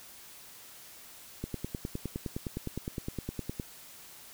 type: click train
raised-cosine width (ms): 3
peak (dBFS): -21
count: 22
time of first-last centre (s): 1.44-3.598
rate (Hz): 9.73
effects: white hiss -51 dBFS RMS until 4.33 s